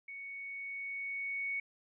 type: tone with level ramp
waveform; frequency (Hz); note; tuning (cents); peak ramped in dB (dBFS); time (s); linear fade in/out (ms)
sine; 2225; C#7; +6; -43 to -33; 0.08-1.6; 5
effects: none